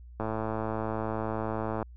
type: click train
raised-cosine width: 1 ms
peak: -18 dBFS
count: 180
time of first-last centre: 0.2-1.827 s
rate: 110 Hz
effects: added 60 Hz sine -45 dBFS peak until 1.96 s